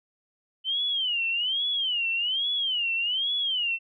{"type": "tone with vibrato", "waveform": "sine", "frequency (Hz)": 3026, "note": "F#7", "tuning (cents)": 38, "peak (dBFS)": -24, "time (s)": [0.64, 3.79], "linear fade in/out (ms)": 50, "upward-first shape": "sine", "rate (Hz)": 1.2, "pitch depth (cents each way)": 200, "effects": []}